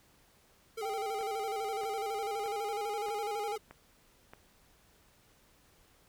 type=tone with vibrato; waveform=square; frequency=434.2 Hz; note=A4; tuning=23 cents flat; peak=-37 dBFS; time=0.77-3.58 s; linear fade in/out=10 ms; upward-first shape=square; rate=12 Hz; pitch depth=72 cents each way
type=tone with pitch glide; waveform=triangle; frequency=784 to 817.8 Hz; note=G5 to G#5; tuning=0 to -27 cents; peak=-34 dBFS; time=0.82-3.56 s; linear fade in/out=10 ms; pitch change=+73 cents; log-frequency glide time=1.87-2.95 s
type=click train; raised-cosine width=0.5 ms; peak=-33 dBFS; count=6; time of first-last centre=1.21-4.335 s; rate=1.6 Hz
effects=pink hiss -65 dBFS RMS until 6.08 s